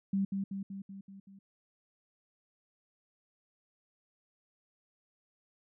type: tone with echo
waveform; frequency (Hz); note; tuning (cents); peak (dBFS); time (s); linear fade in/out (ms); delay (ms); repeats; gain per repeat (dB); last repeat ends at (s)
sine; 195.7; G3; -3; -27; 0.13-0.25; 5; 190; 6; -4; 1.39
effects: none